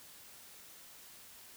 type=silence; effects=white hiss -55 dBFS RMS until 1.56 s

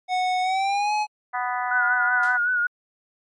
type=tone with pitch glide; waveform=square; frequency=736 to 845.4 Hz; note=F#5 to G#5; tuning=-9 to +31 cents; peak=-21 dBFS; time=0.08-1.07 s; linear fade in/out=50 ms; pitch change=+240 cents; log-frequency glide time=0.42-0.93 s
type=harmonic tone; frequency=247.5 Hz; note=B3; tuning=4 cents sharp; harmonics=3 / 4 / 5 / 6 / 7 / 8; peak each=-27 / -29 / -31 / -33 / -34 / -35 dBFS; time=1.33-2.38 s; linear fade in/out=20 ms
type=tone with vibrato; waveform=sine; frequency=1461 Hz; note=F#6; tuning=22 cents flat; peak=-19 dBFS; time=1.71-2.67 s; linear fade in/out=5 ms; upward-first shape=sine; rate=5.3 Hz; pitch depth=49 cents each way
type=noise with exponential decay; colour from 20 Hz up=blue; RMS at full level=-32 dBFS; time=2.23-2.48 s; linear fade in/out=2 ms; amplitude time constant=53 ms
effects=low-pass 5000 Hz 12 dB/octave + MP3 48 kbps

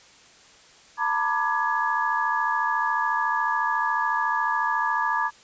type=tone cluster; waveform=sine; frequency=903 / 977 / 1183 / 1678 Hz; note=A5 / B5 / D6 / G#6; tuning=+45 / -19 / +12 / +17 cents; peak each=-27 dBFS; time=0.97-5.31 s; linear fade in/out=50 ms; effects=white hiss -52 dBFS RMS until 5.43 s + resampled to 16000 Hz

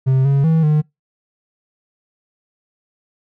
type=tone with pitch steps; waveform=triangle; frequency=131.9 / 138.7 / 161.4 / 151.9 Hz; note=C3 / C#3 / E3 / D#3; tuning=+14 / +1 / -36 / -41 cents; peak=-9 dBFS; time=0.06-0.82 s; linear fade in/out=20 ms; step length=190 ms; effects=noise-tail reverb RT60 0.2 s tail -26 dB re dry

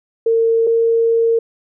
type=tone pair in turn; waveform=sine; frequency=455.6 / 458.5 Hz; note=A#4 / A#4; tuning=-40 / -29 cents; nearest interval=unison; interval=11 cents; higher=second; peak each=-11 dBFS; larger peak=neither; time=0.26-0.67 / 0.67-1.39 s; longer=second; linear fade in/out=5 ms; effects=none

